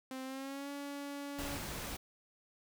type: tone with pitch glide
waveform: sawtooth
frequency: 261.6 to 283.6 Hz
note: C4 to C#4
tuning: 0 to +40 cents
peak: -37 dBFS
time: 0.11-1.57 s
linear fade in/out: 2 ms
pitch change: +140 cents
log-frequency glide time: 0.24-0.7 s
type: noise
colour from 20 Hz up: pink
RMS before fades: -42 dBFS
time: 1.38-1.97 s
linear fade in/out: 10 ms
effects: none